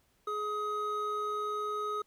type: tone pair together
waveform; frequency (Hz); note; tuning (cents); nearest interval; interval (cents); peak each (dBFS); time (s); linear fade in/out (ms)
triangle; 420.1 / 1261; G#4 / D#6; +20 / +23; octave + perfect fifth; 1903; -35 / -31; 0.27-2.02; 5
effects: pink hiss -71 dBFS RMS until 2.06 s